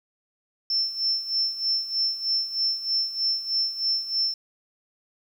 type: tone with tremolo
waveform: sine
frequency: 5350 Hz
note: E8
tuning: 25 cents sharp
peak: -20 dBFS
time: 0.7-4.34 s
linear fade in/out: 2 ms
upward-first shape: sine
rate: 3.2 Hz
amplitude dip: 75%
effects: 9-bit